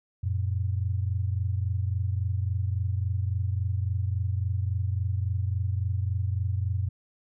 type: tone pair together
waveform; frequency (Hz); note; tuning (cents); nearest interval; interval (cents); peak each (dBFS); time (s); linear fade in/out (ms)
sine; 90.8 / 114.4; F#2 / A#2; -32 / -32; major third; 400; -26 / -30; 0.23-6.89; 10
effects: none